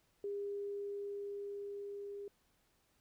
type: tone with level ramp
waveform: sine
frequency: 404 Hz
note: G#4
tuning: 48 cents flat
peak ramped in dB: -37 to -43 dBFS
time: 0.24-2.28 s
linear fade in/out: 2 ms
effects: pink hiss -75 dBFS RMS until 3 s